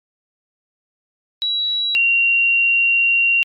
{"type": "tone pair in turn", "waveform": "sine", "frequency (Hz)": [3899, 2757], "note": ["B7", "F7"], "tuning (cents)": [-23, -23], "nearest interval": "tritone", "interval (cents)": 600, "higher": "first", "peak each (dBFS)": [-17, -12], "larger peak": "second", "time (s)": [[1.42, 1.95], [1.95, 3.43]], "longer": "second", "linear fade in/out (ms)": 0, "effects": ["MP3 96 kbps"]}